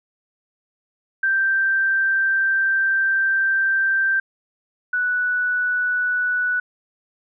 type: tone pair in turn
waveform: sine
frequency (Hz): 1568 / 1480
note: G6 / F#6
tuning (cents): 0 / 0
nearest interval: minor second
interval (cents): 100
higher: first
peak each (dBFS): -16 / -18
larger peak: first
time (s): 1.23-4.2 / 4.93-6.6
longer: first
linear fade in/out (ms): 5
effects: none